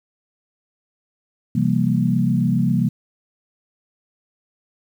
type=chord; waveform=sine; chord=C dominant seventh; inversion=none; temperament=equal with one note detuned; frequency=130.81 / 168.47 / 196 / 233.1 Hz; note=C3 / E3 / G3 / Bb3; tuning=0 / +38 / 0 / 0 cents; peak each=-21 dBFS; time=1.55-2.89 s; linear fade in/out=5 ms; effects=8-bit